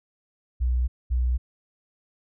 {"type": "tone pair in turn", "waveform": "sine", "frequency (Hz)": [61.74, 61.74], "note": ["B1", "B1"], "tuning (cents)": [0, 0], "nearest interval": "unison", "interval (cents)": 0, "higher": "neither", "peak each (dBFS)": -20, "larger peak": "neither", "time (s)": [[0.6, 0.88], [1.1, 1.38]], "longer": "neither", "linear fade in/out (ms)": 20, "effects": []}